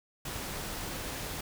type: noise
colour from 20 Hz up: pink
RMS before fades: -38 dBFS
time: 0.25-1.41 s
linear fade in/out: 5 ms
effects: none